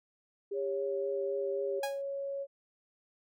sine tone with vibrato, 400 Hz, G4, 35 cents sharp, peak -33 dBFS, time 0.51-1.8 s, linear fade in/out 10 ms, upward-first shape triangle, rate 3.8 Hz, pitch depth 24 cents each way
sine tone, 554.4 Hz, C#5, in tune, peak -34 dBFS, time 0.53-2.47 s, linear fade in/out 50 ms
sawtooth tone with exponential decay, 825 Hz, G#5, 12 cents flat, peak -27 dBFS, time 1.83-2.02 s, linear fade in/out 5 ms, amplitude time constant 40 ms
effects none

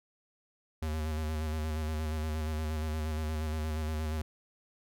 square tone with vibrato, 77.78 Hz, D#2, in tune, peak -32 dBFS, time 0.82-4.22 s, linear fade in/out 5 ms, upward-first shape square, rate 8.5 Hz, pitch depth 30 cents each way, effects none

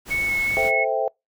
pink noise, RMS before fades -35 dBFS, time 0.05-0.72 s, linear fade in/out 50 ms
sine tone with vibrato, 2200 Hz, C#7, 14 cents flat, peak -20 dBFS, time 0.1-0.85 s, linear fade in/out 20 ms, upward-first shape square, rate 2.6 Hz, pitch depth 9 cents each way
sine chord, A minor seventh, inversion none, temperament equal, 440 / 523.3 / 659.3 / 784 Hz, A4 / C5 / E5 / G5, 0 / 0 / 0 / 0 cents, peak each -27 / -25 / -24 / -26 dBFS, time 0.57-1.08 s, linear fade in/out 0 ms
effects noise-tail reverb RT60 0.2 s tail -26 dB re dry

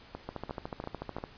two click trains, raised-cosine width 1 ms, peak -24 / -22 dBFS, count 4 / 14, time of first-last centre 0.15-1.184 / 0.29-1.239 s, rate 2.9 / 13.7 Hz, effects pink hiss -54 dBFS RMS until 1.37 s + resampled to 11025 Hz

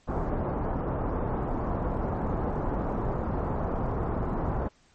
pink low-pass noise, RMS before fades -29 dBFS, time 0.07-4.69 s, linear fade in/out 20 ms, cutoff 1100 Hz, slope 24 dB/octave, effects pink hiss -63 dBFS RMS until 4.94 s + MP3 32 kbps

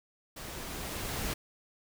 pink noise with level ramp, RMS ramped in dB -43 to -34 dBFS, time 0.36-1.34 s, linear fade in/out 10 ms, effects none

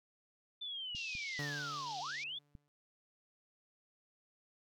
sine linear two-way sweep, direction down then up, 3560 to 698.5 to 3560 Hz, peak -40 dBFS, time 0.61-2.39 s, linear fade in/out 10 ms, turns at 2 s
clicks, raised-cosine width 5 ms, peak -39 dBFS, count 3, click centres 0.949 / 1.152 / 2.552 s
white band-pass noise, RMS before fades -48 dBFS, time 0.95-2.24 s, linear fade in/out 5 ms, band 2900 to 5700 Hz, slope 48 dB/octave
sawtooth tone with exponential decay, 145.4 Hz, D3, 17 cents flat, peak -35 dBFS, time 1.39-2.68 s, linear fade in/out 0 ms, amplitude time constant 280 ms
effects none

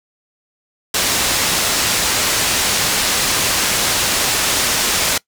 white low-pass noise, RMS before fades -17 dBFS, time 0.94-5.18 s, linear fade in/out 5 ms, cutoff 8000 Hz, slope 12 dB/octave, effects noise-tail reverb RT60 0.1 s tail -22 dB re dry

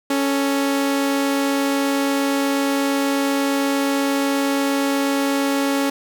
sawtooth tone pair together, 277.2 / 440 Hz, C#4 / A4, 0 / 0 cents, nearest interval minor sixth, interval 800 cents, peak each -14 / -24 dBFS, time 0.1-5.9 s, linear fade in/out 5 ms, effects none

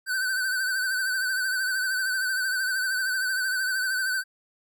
square tone with vibrato, 1526 Hz, G6, 47 cents flat, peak -25 dBFS, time 0.06-4.24 s, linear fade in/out 50 ms, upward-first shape sine, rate 13 Hz, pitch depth 55 cents each way, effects none

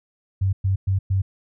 sine tone bursts, 96.2 Hz, G2, 32 cents flat, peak -17 dBFS, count 4, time 0.41-1.22 s, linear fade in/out 10 ms, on 120 ms, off 110 ms, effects none

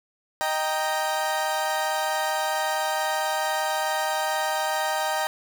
30% pulse chord, Eb major, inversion none, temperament equal, 622.3 / 784 / 932.3 Hz, Eb5 / G5 / Bb5, 0 / 0 / 0 cents, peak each -26 / -25 / -26 dBFS, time 0.41-5.27 s, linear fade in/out 0 ms, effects none

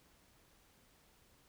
silence, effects pink hiss -68 dBFS RMS until 1.48 s

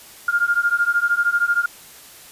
sine beating tone pair, 1403 / 1416 Hz, F6 / F6, +8 / +23 cents, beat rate 13 Hz, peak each -19 / -19 dBFS, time 0.28-1.66 s, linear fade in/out 5 ms, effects white hiss -43 dBFS RMS until 2.31 s + resampled to 32000 Hz

